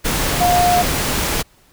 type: tone in noise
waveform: sine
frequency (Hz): 711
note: F5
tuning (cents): +31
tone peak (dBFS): -12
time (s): 0.4-0.83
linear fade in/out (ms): 20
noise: pink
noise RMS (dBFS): -19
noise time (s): 0.04-1.43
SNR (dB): +4
effects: pink hiss -53 dBFS RMS until 1.72 s